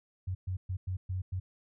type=tone bursts at uneven times; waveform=sine; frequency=92.8 Hz; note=F#2; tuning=6 cents sharp; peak=-31 dBFS; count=6; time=0.27-0.35 / 0.47-0.57 / 0.69-0.77 / 0.87-0.97 / 1.09-1.22 / 1.32-1.4 s; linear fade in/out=10 ms; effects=none